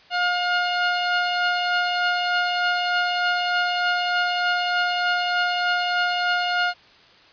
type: tone pair together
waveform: sawtooth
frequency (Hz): 712 / 1427.3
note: F5 / F6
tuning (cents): +33 / +37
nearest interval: octave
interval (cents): 1204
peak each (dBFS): -19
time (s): 0.1-6.74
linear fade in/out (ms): 50
effects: white hiss -51 dBFS RMS until 7.32 s + resampled to 11025 Hz